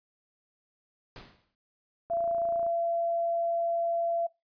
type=noise with exponential decay; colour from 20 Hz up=pink; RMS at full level=-43 dBFS; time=1.16-1.55 s; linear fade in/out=1 ms; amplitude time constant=83 ms
type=click train; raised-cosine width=1 ms; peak=-33 dBFS; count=17; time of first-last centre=2.1-2.665 s; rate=28.3 Hz
type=tone; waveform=sine; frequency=678 Hz; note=E5; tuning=49 cents sharp; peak=-26 dBFS; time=2.1-4.27 s; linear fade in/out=10 ms
effects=noise-tail reverb RT60 0.2 s tail -21 dB re dry + resampled to 11025 Hz